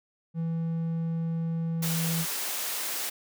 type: tone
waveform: triangle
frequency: 164.81 Hz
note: E3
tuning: in tune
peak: -25 dBFS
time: 0.34-2.26 s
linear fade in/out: 50 ms
type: high-pass noise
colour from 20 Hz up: white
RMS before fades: -32 dBFS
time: 1.82-3.1 s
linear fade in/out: 10 ms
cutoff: 360 Hz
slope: 12 dB/octave
effects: none